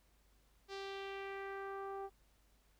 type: tone with low-pass filter sweep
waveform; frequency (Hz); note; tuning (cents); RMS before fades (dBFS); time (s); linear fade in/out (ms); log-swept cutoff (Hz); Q
sawtooth; 392; G4; 0; -45; 0.68-2.1; 50; 4900 to 870; 2
effects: added 50 Hz sine -70 dBFS peak until 2.79 s + pink hiss -74 dBFS RMS until 2.79 s